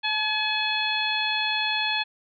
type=harmonic tone with a mistuned harmonic; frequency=850 Hz; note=G#5; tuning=40 cents sharp; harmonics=1 / 2 / 3 / 4 / 5; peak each=-30 / -30 / -28 / -28 / -32 dBFS; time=0.03-2.04 s; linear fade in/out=20 ms; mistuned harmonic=1; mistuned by=+31 cents; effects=none